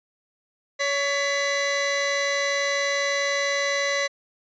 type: tone pair together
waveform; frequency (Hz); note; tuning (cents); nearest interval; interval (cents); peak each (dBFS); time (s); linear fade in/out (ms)
sawtooth; 562.9 / 1996; C#5 / B6; +26 / +18; octave + minor seventh; 2192; -21; 0.79-4.08; 20
effects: resampled to 16000 Hz